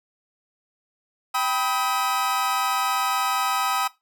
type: chord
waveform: 40% pulse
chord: G augmented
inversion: none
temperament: equal with one note detuned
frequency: 784 / 987.8 / 1272.1 Hz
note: G5 / B5 / D#6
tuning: 0 / 0 / +38 cents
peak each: -26 / -27 / -23 dBFS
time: 1.34-3.88 s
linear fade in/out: 10 ms
effects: noise-tail reverb RT60 0.2 s tail -18 dB re dry